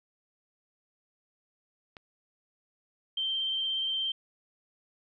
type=click; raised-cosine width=0.3 ms; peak=-29 dBFS; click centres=1.968 s
type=tone with vibrato; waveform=sine; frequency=3135 Hz; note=G7; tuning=1 cent flat; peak=-28 dBFS; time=3.17-4.12 s; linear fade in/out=5 ms; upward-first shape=sine; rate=17 Hz; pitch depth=15 cents each way
effects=none